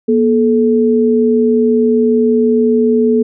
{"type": "tone pair together", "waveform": "sine", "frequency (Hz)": [239.2, 432.7], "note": ["A#3", "A4"], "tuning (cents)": [45, -29], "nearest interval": "minor seventh", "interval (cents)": 1026, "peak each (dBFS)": -11, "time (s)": [0.08, 3.23], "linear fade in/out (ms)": 10, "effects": []}